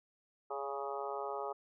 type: harmonic tone with a mistuned harmonic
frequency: 138.59 Hz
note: C#3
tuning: in tune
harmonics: 3 / 4 / 5 / 6 / 7 / 8 / 9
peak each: -42 / -44 / -45 / -43 / -48 / -48 / -45 dBFS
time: 0.5-1.53 s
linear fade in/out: 10 ms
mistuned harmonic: 4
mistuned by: +31 cents
effects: none